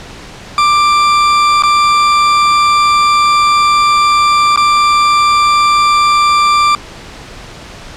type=tone with dropouts; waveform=40% pulse; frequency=1181 Hz; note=D6; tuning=9 cents sharp; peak=-6 dBFS; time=0.58-6.75 s; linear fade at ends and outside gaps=1 ms; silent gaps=1.623-1.635 / 4.561-4.574 s; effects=pink hiss -31 dBFS RMS until 7.96 s + low-pass 6000 Hz 12 dB/octave